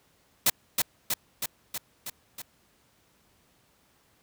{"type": "noise with echo", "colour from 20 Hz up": "white", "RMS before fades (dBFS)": -21, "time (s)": [0.46, 0.5], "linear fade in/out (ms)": 5, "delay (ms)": 320, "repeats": 6, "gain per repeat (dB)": -3, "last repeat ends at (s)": 2.42, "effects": ["pink hiss -65 dBFS RMS until 4.22 s", "high-pass 60 Hz 12 dB/octave"]}